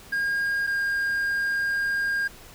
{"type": "tone pair in turn", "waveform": "triangle", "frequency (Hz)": [1621, 1612.9], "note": ["G#6", "G6"], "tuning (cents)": [-42, 49], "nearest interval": "unison", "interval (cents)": 9, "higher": "first", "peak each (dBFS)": -21, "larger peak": "neither", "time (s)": [[0.12, 0.67], [0.67, 2.28]], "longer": "second", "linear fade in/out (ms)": 10, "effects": ["pink hiss -47 dBFS RMS until 2.54 s"]}